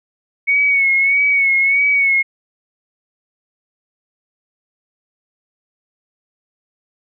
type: tone with vibrato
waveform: sine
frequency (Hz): 2217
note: C#7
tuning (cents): 0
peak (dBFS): -11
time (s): 0.47-2.23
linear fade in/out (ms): 20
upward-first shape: sine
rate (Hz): 1.6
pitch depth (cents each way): 47
effects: none